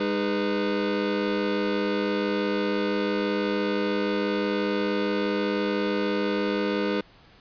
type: tone cluster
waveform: square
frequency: 203.8 / 308.7 / 409.6 / 495.6 Hz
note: G#3 / D#4 / G#4 / B4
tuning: -32 / -14 / -24 / +6 cents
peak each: -30 dBFS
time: 0-7.01 s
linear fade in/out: 5 ms
effects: pink hiss -54 dBFS RMS until 7.4 s + resampled to 11025 Hz